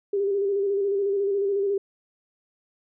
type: tone with vibrato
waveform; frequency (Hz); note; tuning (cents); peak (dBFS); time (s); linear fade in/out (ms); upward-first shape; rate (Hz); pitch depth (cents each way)
sine; 398.3; G4; +28; -21; 0.13-1.78; 5; square; 14; 33
effects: none

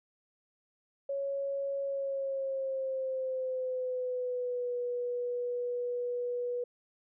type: tone with pitch glide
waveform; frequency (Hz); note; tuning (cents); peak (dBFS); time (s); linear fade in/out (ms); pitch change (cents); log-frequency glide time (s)
sine; 554 to 487.9; C#5 to B4; -1 to -21; -31; 1.09-6.64; 5; -220; 1.83-4.76
effects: none

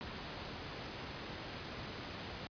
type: noise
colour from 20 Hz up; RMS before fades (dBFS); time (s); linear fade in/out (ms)
pink; -44; 0.01-2.47; 0
effects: high-pass 60 Hz 12 dB/octave + resampled to 11025 Hz

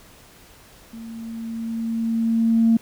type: tone with level ramp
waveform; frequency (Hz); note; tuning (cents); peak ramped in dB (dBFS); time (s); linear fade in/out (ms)
sine; 227.5; A#3; -42; -34 to -11; 0.93-2.77; 5
effects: tanh soft clip ceiling -8 dBFS + pink hiss -49 dBFS RMS until 2.81 s

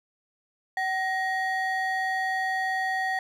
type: ring-modulated tone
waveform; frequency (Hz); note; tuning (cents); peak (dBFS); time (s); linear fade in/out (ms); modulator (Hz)
triangle; 1318.5; E6; 0; -20; 0.77-3.19; 2; 560
effects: none

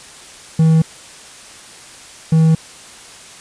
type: tone pair in turn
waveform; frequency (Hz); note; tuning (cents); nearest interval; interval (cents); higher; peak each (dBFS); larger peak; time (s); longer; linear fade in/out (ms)
triangle; 160.5 / 160.5; E3 / E3; -46 / -46; unison; 0; neither; -6; neither; 0.59-0.82 / 2.32-2.55; neither; 5
effects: white hiss -38 dBFS RMS until 3.4 s + resampled to 22050 Hz

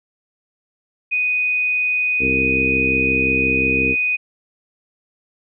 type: tone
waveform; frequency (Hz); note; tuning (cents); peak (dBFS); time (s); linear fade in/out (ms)
sine; 2489; D#7; 0; -16; 1.11-4.17; 20
type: harmonic tone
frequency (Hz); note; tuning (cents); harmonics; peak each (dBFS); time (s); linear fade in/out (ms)
65.7; C2; +8; 1 / 2 / 3 / 4 / 5 / 6 / 7; -29 / -30 / -29 / -24 / -28 / -29 / -25; 2.19-3.96; 50
effects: none

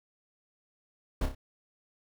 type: noise with echo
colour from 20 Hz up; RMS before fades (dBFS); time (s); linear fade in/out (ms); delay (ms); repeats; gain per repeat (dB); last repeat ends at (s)
brown; -28; 1.21-1.26; 5; 30; 3; -6; 1.35
effects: none

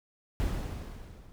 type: noise with level ramp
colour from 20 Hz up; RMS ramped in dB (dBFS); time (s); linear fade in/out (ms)
brown; -29 to -53; 0.4-1.32; 0
effects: none

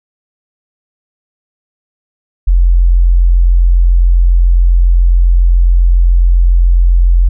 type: tone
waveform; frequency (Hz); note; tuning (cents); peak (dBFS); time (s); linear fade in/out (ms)
sine; 43.65; F1; 0; -4; 2.47-7.29; 10
effects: none

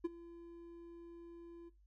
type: tone with ADSR envelope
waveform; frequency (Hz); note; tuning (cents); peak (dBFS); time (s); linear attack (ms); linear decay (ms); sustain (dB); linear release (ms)
triangle; 340; F4; -46; -29; 0.04-1.7; 12; 23; -20; 22
effects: noise-tail reverb RT60 0.2 s tail -17 dB re dry + added 50 Hz sine -64 dBFS peak until 1.86 s

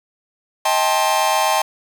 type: chord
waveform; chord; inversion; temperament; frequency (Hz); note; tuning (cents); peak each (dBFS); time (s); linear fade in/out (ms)
45% pulse; A half-diminished seventh; second; just; 633.6 / 792 / 880 / 1056; Eb5 / G5 / A5 / C6; +31 / +18 / 0 / +16; -22 / -20 / -20 / -22; 0.65-1.62; 5
effects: 7-bit

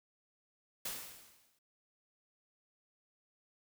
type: noise with exponential decay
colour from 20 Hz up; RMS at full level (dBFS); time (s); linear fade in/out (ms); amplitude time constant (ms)
white; -38; 0.85-1.59; 5; 160
effects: none

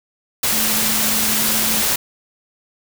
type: tone in noise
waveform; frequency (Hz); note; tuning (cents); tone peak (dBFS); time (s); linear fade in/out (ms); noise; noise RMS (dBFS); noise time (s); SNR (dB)
sine; 217.6; A3; -19; -27; 0.52-1.82; 5; white; -18; 0.43-1.96; -12
effects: none

